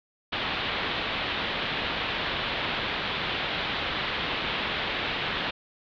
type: low-pass noise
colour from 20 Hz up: white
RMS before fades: -30 dBFS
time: 0.32-5.51 s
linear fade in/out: 10 ms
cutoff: 3800 Hz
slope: 48 dB/octave
effects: none